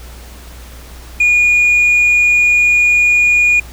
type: tone with tanh clipping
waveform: sine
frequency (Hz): 2440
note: D#7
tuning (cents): -34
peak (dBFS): -8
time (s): 1.2-3.6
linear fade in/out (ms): 5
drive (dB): 1
effects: added 60 Hz sine -32 dBFS peak until 3.72 s + pink hiss -38 dBFS RMS until 3.72 s